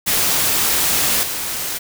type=noise with level steps; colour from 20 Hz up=white; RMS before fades=-17 / -24 dBFS; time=0.06-1.79 s; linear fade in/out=20 ms; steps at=1.23 s; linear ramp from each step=2 ms; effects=none